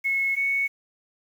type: tone pair in turn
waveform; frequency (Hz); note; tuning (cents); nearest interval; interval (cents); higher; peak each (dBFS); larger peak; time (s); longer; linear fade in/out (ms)
sine; 2185 / 2216; C#7 / C#7; -26 / -1; unison; 25; second; -21; neither; 0.04-0.36 / 0.36-0.68; neither; 20
effects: 8-bit